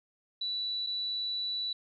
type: tone with dropouts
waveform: sine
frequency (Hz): 3951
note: B7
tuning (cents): 0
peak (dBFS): -31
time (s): 0.41-1.73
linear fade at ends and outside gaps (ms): 5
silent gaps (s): 0.865-0.869
effects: none